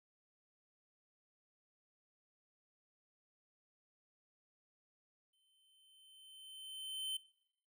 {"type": "tone with exponential growth", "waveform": "square", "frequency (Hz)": 3078, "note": "G7", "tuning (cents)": -32, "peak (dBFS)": -38, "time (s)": [5.33, 7.17], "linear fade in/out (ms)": 5, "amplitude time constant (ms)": 400, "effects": ["noise-tail reverb RT60 0.8 s tail -20 dB re dry"]}